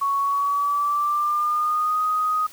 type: tone with pitch glide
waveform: sine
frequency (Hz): 1113 to 1249.3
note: C#6 to D#6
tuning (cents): +7 to +7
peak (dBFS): -19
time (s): 0.01-2.47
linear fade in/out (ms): 10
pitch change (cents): +200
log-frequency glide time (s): 0.2-2.02
effects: white hiss -46 dBFS RMS until 2.52 s